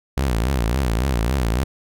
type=tone with vibrato; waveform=sawtooth; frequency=61.5 Hz; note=B1; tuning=7 cents flat; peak=-14 dBFS; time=0.17-1.64 s; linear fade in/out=5 ms; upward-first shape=triangle; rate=3.6 Hz; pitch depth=250 cents each way; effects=none